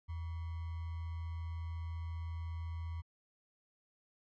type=tone with sample-and-hold; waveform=sine; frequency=82.8 Hz; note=E2; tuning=8 cents sharp; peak=-38 dBFS; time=0.08-3.02 s; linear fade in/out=20 ms; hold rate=1050 Hz; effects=low-pass 3000 Hz 12 dB/octave